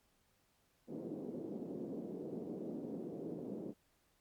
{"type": "band-pass noise", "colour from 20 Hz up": "pink", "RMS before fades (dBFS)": -44, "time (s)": [0.87, 3.74], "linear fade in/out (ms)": 50, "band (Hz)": [200, 460], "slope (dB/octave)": 24, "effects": ["pink hiss -75 dBFS RMS until 4.2 s", "MP3 96 kbps"]}